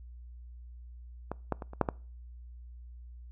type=clicks; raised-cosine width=1 ms; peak=-20 / -15 / -25 / -30 / -10 / -15 dBFS; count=6; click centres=1.316 / 1.523 / 1.622 / 1.734 / 1.813 / 1.888 s; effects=noise-tail reverb RT60 0.4 s tail -23 dB re dry + added 60 Hz sine -45 dBFS peak until 3.31 s